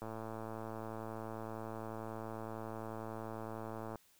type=click train; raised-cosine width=1 ms; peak=-30 dBFS; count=438; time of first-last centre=0.02-3.957 s; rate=111 Hz; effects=white hiss -68 dBFS RMS until 4.19 s